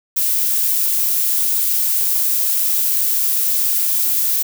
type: noise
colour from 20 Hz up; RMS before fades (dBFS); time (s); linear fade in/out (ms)
violet; -17; 0.16-4.43; 10
effects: none